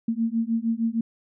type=beating tone pair; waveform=sine; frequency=224.9 / 231.4 Hz; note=A3 / A#3; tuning=+38 / -13 cents; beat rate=6.5 Hz; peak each=-25 dBFS; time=0.08-1.01 s; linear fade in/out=5 ms; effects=none